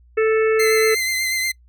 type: harmonic tone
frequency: 440 Hz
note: A4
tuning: in tune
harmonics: 1 / 3 / 4 / 5 / 6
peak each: -14 / -27 / -28 / -28 / -33 dBFS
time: 0.17-0.95 s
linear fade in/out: 10 ms
type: tone with vibrato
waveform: sawtooth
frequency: 2068 Hz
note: C7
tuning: 21 cents flat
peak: -16 dBFS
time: 0.59-1.52 s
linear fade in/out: 10 ms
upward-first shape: sine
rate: 8.3 Hz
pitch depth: 25 cents each way
effects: noise-tail reverb RT60 0.1 s tail -25 dB re dry + added 60 Hz sine -48 dBFS peak until 1.68 s